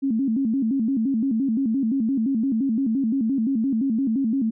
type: tone with vibrato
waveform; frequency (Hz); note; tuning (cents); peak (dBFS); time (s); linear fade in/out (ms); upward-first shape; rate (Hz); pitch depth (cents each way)
sine; 246.4; B3; -4; -19; 0.02-4.51; 20; square; 5.8; 180
effects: none